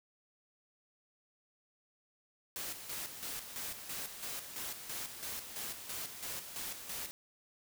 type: noise with tremolo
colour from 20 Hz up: white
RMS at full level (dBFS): -41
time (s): 2.56-7.11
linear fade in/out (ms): 0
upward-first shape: square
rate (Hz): 3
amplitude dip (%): 55
effects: none